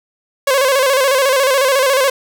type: tone with vibrato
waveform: sawtooth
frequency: 536 Hz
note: C5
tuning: 42 cents sharp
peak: -7 dBFS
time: 0.47-2.1 s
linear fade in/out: 5 ms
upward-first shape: square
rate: 14 Hz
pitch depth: 68 cents each way
effects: none